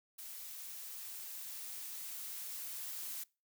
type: noise with level ramp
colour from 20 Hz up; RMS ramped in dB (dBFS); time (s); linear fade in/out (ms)
blue; -48 to -43; 0.18-3.24; 10
effects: noise-tail reverb RT60 0.3 s tail -24 dB re dry